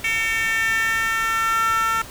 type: tone with high-pass filter sweep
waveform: 10% pulse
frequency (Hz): 450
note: A4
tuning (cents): +39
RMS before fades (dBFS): -21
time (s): 0.04-2.02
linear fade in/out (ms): 5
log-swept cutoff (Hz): 2200 to 1200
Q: 4.9
effects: pink hiss -38 dBFS RMS until 2.1 s